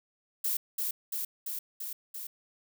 violet noise with echo, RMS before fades -30 dBFS, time 0.44-0.57 s, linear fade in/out 5 ms, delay 340 ms, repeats 5, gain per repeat -2 dB, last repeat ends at 2.27 s, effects none

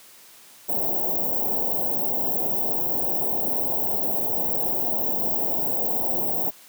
white band-stop noise, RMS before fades -24 dBFS, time 0.68-6.51 s, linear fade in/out 20 ms, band 860 to 16000 Hz, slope 48 dB/octave, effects white hiss -49 dBFS RMS until 6.68 s + high-pass 150 Hz 12 dB/octave

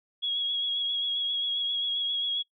sine tone with vibrato, 3322 Hz, G#7, in tune, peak -26 dBFS, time 0.22-2.43 s, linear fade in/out 20 ms, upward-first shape triangle, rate 7.5 Hz, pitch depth 29 cents each way, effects noise-tail reverb RT60 0.1 s tail -21 dB re dry

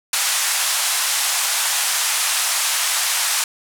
white band-pass noise, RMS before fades -20 dBFS, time 0.13-3.44 s, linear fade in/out 2 ms, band 760 to 11000 Hz, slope 24 dB/octave, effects none

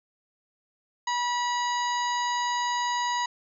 harmonic tone with a mistuned harmonic, 970 Hz, B5, 31 cents flat, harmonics 1 / 2 / 3 / 4 / 5 / 7, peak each -26 / -33 / -39 / -37 / -40 / -38 dBFS, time 1.07-3.26 s, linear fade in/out 5 ms, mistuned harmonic 7, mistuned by -32 cents, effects none

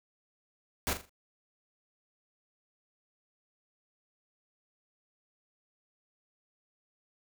pink noise with echo, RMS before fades -31 dBFS, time 0.87-0.93 s, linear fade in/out 0 ms, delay 41 ms, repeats 4, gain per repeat -9 dB, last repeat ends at 1.094 s, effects none

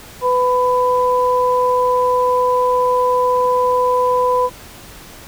sine tone pair together, 499.5 / 999 Hz, B4 / B5, +20 / +20 cents, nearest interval octave, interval 1200 cents, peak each -15 dBFS, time 0.21-4.5 s, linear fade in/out 50 ms, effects pink hiss -38 dBFS RMS until 5.27 s

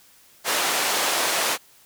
pink band-pass noise, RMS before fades -23 dBFS, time 0.44-1.58 s, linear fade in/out 50 ms, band 580 to 13000 Hz, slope 12 dB/octave, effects white hiss -54 dBFS RMS until 1.85 s

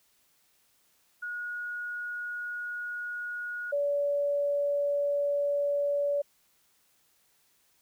sine tone pair in turn, 1448 / 572.8 Hz, F#6 / D5, -38 / -43 cents, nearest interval octave + major third, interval 1605 cents, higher first, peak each -33 / -25 dBFS, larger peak second, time 1.22-3.72 / 3.72-6.22 s, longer neither, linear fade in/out 10 ms, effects white hiss -68 dBFS RMS until 7.81 s

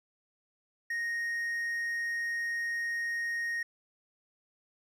triangle tone, 1864.7 Hz, A#6, in tune, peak -29 dBFS, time 0.9-3.63 s, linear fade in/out 5 ms, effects none

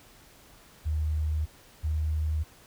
sine tone pair in turn, 77 / 77.42 Hz, D#2 / D#2, -17 / -8 cents, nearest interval unison, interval 9 cents, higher second, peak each -25 dBFS, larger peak neither, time 0.85-1.46 / 1.83-2.44 s, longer neither, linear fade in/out 20 ms, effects pink hiss -55 dBFS RMS until 2.66 s

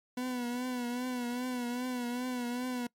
40% pulse tone with vibrato, 246.9 Hz, B3, in tune, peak -32 dBFS, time 0.17-2.87 s, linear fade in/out 5 ms, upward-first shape triangle, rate 2.5 Hz, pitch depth 59 cents each way, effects noise-tail reverb RT60 0.1 s tail -23 dB re dry + MP3 64 kbps

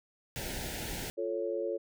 pink band-stop noise, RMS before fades -38 dBFS, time 0.36-1.1 s, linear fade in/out 0 ms, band 930 to 1400 Hz, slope 96 dB/octave
sine chord, F augmented, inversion none, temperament equal, 349.2 / 440 / 554.4 Hz, F4 / A4 / C#5, 0 / 0 / 0 cents, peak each -36 / -35 / -35 dBFS, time 1.17-1.78 s, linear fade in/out 20 ms
effects none

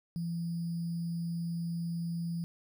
sine tone with sample-and-hold, 168.9 Hz, E3, 42 cents sharp, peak -32 dBFS, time 0.16-2.44 s, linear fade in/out 0 ms, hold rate 4900 Hz, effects none

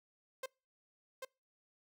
sawtooth tone with echo, 523.3 Hz, C5, in tune, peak -35 dBFS, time 0.43-0.46 s, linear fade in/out 5 ms, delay 790 ms, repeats 1, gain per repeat -3 dB, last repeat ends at 1.25 s, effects noise-tail reverb RT60 0.3 s tail -26 dB re dry

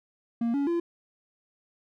triangle tone with pitch steps, 233.1 / 282 / 341.3 Hz, A#3 / C#4 / F4, 0 / +30 / -40 cents, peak -22 dBFS, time 0.41-0.8 s, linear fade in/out 5 ms, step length 130 ms, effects none

